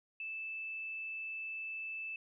sine tone, 2633 Hz, E7, 3 cents flat, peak -39 dBFS, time 0.2-2.16 s, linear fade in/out 2 ms, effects none

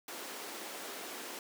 pink high-pass noise, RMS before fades -44 dBFS, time 0.08-1.39 s, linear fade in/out 2 ms, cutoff 280 Hz, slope 24 dB/octave, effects none

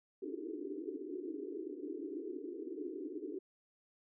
pink band-pass noise, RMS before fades -43 dBFS, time 0.22-3.39 s, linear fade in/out 5 ms, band 280 to 430 Hz, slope 96 dB/octave, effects none

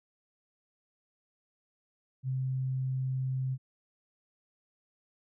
sine tone, 130.8 Hz, C3, in tune, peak -29 dBFS, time 2.23-3.58 s, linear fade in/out 50 ms, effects none

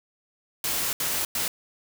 white noise bursts at uneven times, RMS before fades -27 dBFS, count 3, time 0.64-0.93 / 1-1.25 / 1.35-1.48 s, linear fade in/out 2 ms, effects none

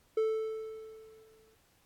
triangle tone with exponential decay, 440 Hz, A4, in tune, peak -23 dBFS, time 0.17-1.55 s, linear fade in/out 5 ms, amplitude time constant 300 ms, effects pink hiss -68 dBFS RMS until 1.85 s + AAC 64 kbps

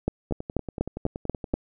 two click trains, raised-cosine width 2 ms, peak -19 / -10 dBFS, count 14 / 7, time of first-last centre 0.31-1.536 / 0.08-1.54 s, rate 10.6 / 4.11 Hz, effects none

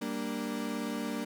35% pulse chord, G minor, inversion none, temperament equal, 196 / 233.1 / 293.7 Hz, G3 / Bb3 / D4, 0 / 0 / 0 cents, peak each -38 / -34 / -36 dBFS, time 0.01-1.25 s, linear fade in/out 10 ms, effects none

